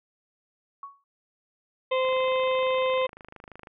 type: tone with exponential decay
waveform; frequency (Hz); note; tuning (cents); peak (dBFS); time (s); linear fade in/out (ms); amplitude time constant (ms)
sine; 1115; C#6; +10; -33; 0.83-1.04; 2; 44
type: harmonic tone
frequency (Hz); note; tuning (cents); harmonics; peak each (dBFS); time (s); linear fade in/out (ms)
518; C5; -17; 1 / 2 / 4 / 5 / 6 / 7; -23 / -29 / -35 / -37 / -39 / -40; 1.91-3.07; 10
type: click train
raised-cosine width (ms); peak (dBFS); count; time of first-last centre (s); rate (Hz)
0.5; -29; 43; 2.05-3.672; 25.9
effects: none

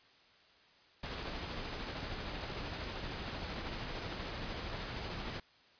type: noise with tremolo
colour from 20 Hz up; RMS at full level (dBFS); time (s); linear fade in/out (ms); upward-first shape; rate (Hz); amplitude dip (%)
pink; -40; 1.03-5.4; 5; sine; 13; 25
effects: white hiss -64 dBFS RMS until 5.79 s + resampled to 11025 Hz

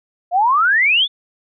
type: exponential sweep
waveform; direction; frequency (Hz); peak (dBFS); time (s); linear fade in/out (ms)
sine; up; 678 to 3578; -11; 0.31-1.08; 50
effects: none

